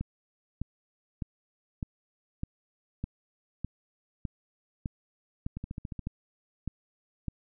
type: two click trains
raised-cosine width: 5 ms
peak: -20 / -24 dBFS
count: 13 / 7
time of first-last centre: 0.01-7.283 / 5.57-5.993 s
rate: 1.65 / 14.2 Hz
effects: none